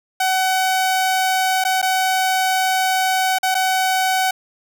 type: tone with dropouts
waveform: sawtooth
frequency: 753 Hz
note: F#5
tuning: 30 cents sharp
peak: -12 dBFS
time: 0.2-4.31 s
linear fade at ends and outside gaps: 5 ms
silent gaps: 1.64-1.649 / 1.817-1.826 / 3.386-3.43 / 3.545-3.55 s
effects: none